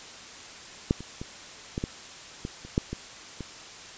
clicks, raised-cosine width 3 ms, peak -8 / -26 / -22 / -16 / -15 / -19 / -29 / -9 / -19 / -22 dBFS, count 10, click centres 0.909 / 1.006 / 1.215 / 1.779 / 1.839 / 2.451 / 2.65 / 2.779 / 2.93 / 3.407 s, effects white hiss -44 dBFS RMS until 3.97 s + resampled to 16000 Hz

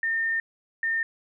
sine tone pair in turn, 1816 / 1816 Hz, A#6 / A#6, -46 / -46 cents, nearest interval unison, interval 0 cents, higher neither, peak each -23 dBFS, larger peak neither, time 0.03-0.4 / 0.83-1.03 s, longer first, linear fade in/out 2 ms, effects none

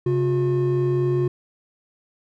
triangle tone pair together, 134.5 / 359.1 Hz, C3 / F4, +48 / +48 cents, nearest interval octave + perfect fourth, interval 1700 cents, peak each -19 / -18 dBFS, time 0.06-1.28 s, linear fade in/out 5 ms, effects tanh soft clip ceiling -9 dBFS

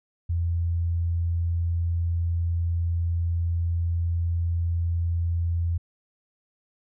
sine tone, 84.9 Hz, F2, 48 cents flat, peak -22 dBFS, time 0.29-5.78 s, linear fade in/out 10 ms, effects none

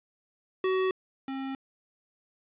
square tone pair in turn, 375.9 / 268.3 Hz, F#4 / C4, +27 / +44 cents, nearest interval tritone, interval 583 cents, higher first, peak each -25 / -33 dBFS, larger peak first, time 0.64-0.91 / 1.28-1.55 s, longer neither, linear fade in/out 2 ms, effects resampled to 8000 Hz + 10-bit

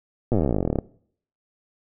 slowing click train, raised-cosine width 2 ms, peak -9 dBFS, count 29, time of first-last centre 0.32-0.787 s, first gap 8 ms, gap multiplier 1.05, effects noise-tail reverb RT60 0.6 s tail -21 dB re dry

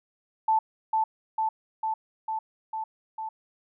sine tone with echo, 880 Hz, A5, in tune, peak -19 dBFS, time 0.48-0.59 s, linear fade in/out 5 ms, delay 450 ms, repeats 6, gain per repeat -2 dB, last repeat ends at 3.29 s, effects none

